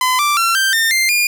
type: tone with pitch steps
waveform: sawtooth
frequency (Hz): 1017 / 1175 / 1357.5 / 1568.4 / 1812.1 / 2094 / 2419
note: C6 / D6 / F6 / G6 / A#6 / C7 / D#7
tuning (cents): -50 / +1 / -50 / 0 / -49 / +1 / -49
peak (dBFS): -9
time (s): 0.01-1.27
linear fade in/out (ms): 2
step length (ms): 180
effects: none